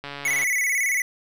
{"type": "click train", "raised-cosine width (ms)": 0.3, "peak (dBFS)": -18, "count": 57, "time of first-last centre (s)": [0.04, 0.434], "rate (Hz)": 142}
{"type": "tone with vibrato", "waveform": "square", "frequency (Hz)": 2096, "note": "C7", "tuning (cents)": 2, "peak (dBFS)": -21, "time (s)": [0.25, 1.02], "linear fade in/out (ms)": 2, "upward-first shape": "square", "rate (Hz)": 18, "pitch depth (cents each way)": 87}
{"effects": []}